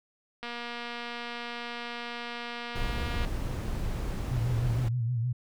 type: click train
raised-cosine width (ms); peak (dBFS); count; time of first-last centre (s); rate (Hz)
0.3; -22; 672; 0.43-3.249; 238
type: noise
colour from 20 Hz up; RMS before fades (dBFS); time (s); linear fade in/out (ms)
brown; -32; 2.75-4.89; 10
type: tone with vibrato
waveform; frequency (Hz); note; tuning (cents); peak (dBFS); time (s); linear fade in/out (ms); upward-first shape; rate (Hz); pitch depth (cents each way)
sine; 119.2; A#2; +39; -26; 4.3-5.33; 10; sine; 6.4; 92
effects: none